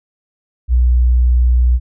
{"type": "tone", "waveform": "sine", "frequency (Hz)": 61.2, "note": "B1", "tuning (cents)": -15, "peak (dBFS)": -8, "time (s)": [0.68, 1.8], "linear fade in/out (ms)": 50, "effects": []}